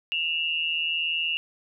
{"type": "tone pair together", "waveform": "sine", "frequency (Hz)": [2702, 2863], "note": ["E7", "F7"], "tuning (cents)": [42, 42], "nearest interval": "minor second", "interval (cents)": 100, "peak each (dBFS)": -27, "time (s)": [0.12, 1.37], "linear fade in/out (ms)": 0, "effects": []}